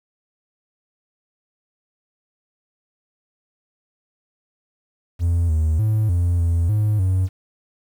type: tone with pitch steps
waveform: triangle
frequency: 85.5 / 78.9 / 108.4 / 87.3 / 84.8 / 106.2 / 93.4 Hz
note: F2 / D#2 / A2 / F2 / E2 / G#2 / F#2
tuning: -36 / +25 / -25 / 0 / +50 / +39 / +17 cents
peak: -13 dBFS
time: 5.19-7.29 s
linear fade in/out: 50 ms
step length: 300 ms
effects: tanh soft clip ceiling -9 dBFS + 8-bit